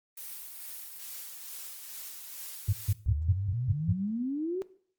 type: noise with tremolo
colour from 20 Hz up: blue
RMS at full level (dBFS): -41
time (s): 0.17-2.93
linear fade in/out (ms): 5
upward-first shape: sine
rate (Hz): 2.3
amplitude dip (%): 35
type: tone bursts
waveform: sine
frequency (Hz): 100.8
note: G2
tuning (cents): +49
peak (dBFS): -22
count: 7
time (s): 2.68-3.93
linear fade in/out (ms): 10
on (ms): 50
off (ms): 150
type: exponential sweep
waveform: sine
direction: up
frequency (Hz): 65.41 to 390.2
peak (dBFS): -29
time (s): 3.06-4.62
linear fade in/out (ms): 0
effects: noise-tail reverb RT60 0.5 s tail -17 dB re dry + Opus 32 kbps